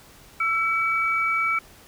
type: tone pair together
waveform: sine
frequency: 1334.7 / 2284 Hz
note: E6 / D7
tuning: +21 / -49 cents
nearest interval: major sixth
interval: 930 cents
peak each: -23 dBFS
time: 0.4-1.59 s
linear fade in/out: 5 ms
effects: pink hiss -50 dBFS RMS until 1.87 s